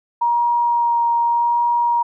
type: tone with vibrato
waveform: sine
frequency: 945 Hz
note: A#5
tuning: 23 cents sharp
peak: -14 dBFS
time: 0.21-2.03 s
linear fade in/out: 10 ms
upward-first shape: sine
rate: 0.83 Hz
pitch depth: 11 cents each way
effects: none